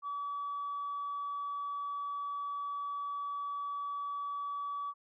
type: tone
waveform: sine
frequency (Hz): 1144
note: D6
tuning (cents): -46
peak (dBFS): -34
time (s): 0.02-4.94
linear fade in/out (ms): 50
effects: tanh soft clip ceiling -31 dBFS